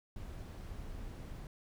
brown noise, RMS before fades -45 dBFS, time 0.16-1.47 s, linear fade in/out 2 ms, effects none

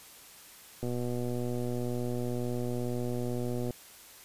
click train, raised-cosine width 2 ms, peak -22 dBFS, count 352, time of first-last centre 0.83-3.707 s, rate 122 Hz, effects white hiss -52 dBFS RMS until 4.24 s + resampled to 32000 Hz

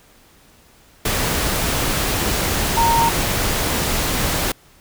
sine tone in noise, 924 Hz, A#5, 16 cents flat, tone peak -14 dBFS, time 2.77-3.09 s, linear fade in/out 5 ms, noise pink, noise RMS -20 dBFS, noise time 1.05-4.52 s, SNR +3 dB, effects pink hiss -51 dBFS RMS until 4.8 s

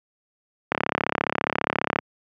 click train, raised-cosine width 0.5 ms, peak -5 dBFS, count 45, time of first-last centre 0.72-1.988 s, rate 34.7 Hz, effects high-pass 150 Hz 12 dB/octave

